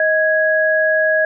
sine tone pair together, 629 / 1660.9 Hz, D#5 / G#6, +19 / 0 cents, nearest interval octave + perfect fourth, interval 1681 cents, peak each -15 / -15 dBFS, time 0-1.25 s, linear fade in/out 2 ms, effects none

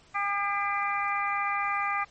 harmonic tone with a mistuned harmonic, 403.1 Hz, G4, 48 cents sharp, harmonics 2 / 3 / 4 / 5 / 6, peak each -32 / -29 / -38 / -33 / -34 dBFS, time 0.14-2.05 s, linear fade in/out 20 ms, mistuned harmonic 6, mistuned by -29 cents, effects pink hiss -58 dBFS RMS until 2.1 s + MP3 32 kbps

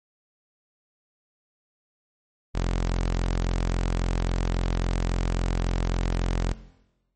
sawtooth tone, 43.65 Hz, F1, in tune, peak -19 dBFS, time 2.54-6.54 s, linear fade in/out 20 ms, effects noise-tail reverb RT60 1.0 s tail -17 dB re dry + MP3 32 kbps

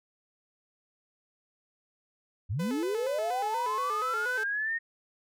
sine linear sweep, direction up, 79.1 to 1864.7 Hz, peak -28 dBFS, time 2.49-4.79 s, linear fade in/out 20 ms
sawtooth tone with vibrato, 466.2 Hz, A#4, in tune, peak -32 dBFS, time 2.59-4.44 s, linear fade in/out 10 ms, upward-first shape square, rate 4.2 Hz, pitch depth 130 cents each way
effects none

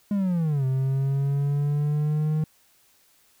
triangle linear two-way sweep, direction down then up, 207.7 to 130.81 to 155.7 Hz, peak -19 dBFS, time 0.11-2.44 s, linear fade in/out 2 ms, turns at 0.65 s, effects white hiss -61 dBFS RMS until 3.4 s

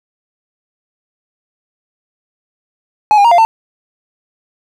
triangle tone with pitch steps, 846 / 809 / 937 / 695 / 896 Hz, G#5 / G#5 / A#5 / F5 / A5, +32 / -46 / +9 / -9 / +31 cents, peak -3 dBFS, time 3.11-3.45 s, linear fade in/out 0 ms, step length 68 ms, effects none

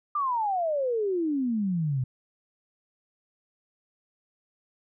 sine exponential sweep, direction down, 1213 to 123.47 Hz, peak -24 dBFS, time 0.15-2.04 s, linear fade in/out 5 ms, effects none

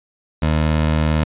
20% pulse tone, 77.78 Hz, D#2, in tune, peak -10 dBFS, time 0.42-1.24 s, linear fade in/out 5 ms, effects resampled to 8000 Hz

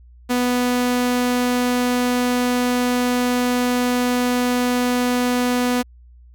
sawtooth tone, 246.9 Hz, B3, in tune, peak -13 dBFS, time 0.29-5.83 s, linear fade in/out 20 ms, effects added 60 Hz sine -43 dBFS peak until 6.34 s

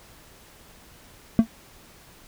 triangle tone with exponential decay, 225.7 Hz, A3, 44 cents sharp, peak -6 dBFS, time 1.39-1.47 s, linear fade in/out 0 ms, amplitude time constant 17 ms, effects pink hiss -51 dBFS RMS until 2.27 s

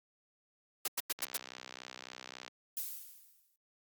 white noise bursts, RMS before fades -34 dBFS, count 5, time 0.85-1.372 s, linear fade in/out 5 ms, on 30 ms, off 93 ms
click train, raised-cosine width 0.2 ms, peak -27 dBFS, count 83, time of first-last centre 1.19-2.479 s, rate 63.6 Hz
violet noise with exponential decay, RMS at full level -36 dBFS, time 2.77-3.56 s, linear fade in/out 1 ms, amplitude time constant 170 ms
effects high-pass 200 Hz 12 dB/octave + Opus 48 kbps

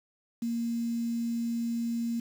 sine tone with quantisation, 233.1 Hz, A#3, in tune, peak -28 dBFS, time 0.42-2.2 s, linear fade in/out 5 ms, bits 8, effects none

